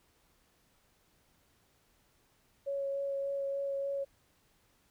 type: tone with vibrato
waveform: sine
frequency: 554.4 Hz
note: C#5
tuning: in tune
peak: -32 dBFS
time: 2.66-4.05 s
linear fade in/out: 20 ms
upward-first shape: sine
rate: 3.4 Hz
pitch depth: 10 cents each way
effects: pink hiss -70 dBFS RMS until 4.9 s